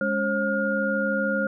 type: tone cluster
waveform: sine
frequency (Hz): 207.5 / 280.6 / 538 / 1421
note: G#3 / C#4 / C5 / F6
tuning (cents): -1 / +21 / +48 / +30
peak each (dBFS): -27 / -33 / -26 / -26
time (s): 0.01-1.47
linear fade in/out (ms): 2
effects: none